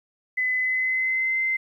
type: tone with pitch glide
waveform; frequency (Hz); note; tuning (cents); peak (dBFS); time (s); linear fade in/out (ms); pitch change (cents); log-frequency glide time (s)
sine; 2016 to 2073; B6 to C7; +35 to -17; -21; 0.37-1.57; 10; +48; 0.57-1.41
effects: 10-bit